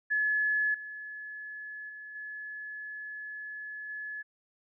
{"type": "tone with level steps", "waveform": "sine", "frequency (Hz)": 1709, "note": "G#6", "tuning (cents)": 49, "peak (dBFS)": [-25, -39, -42, -38, -36], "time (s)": [0.1, 4.23], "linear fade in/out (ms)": 20, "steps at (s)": [0.74, 1.89, 2.15, 3.89], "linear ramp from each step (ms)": 5, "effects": []}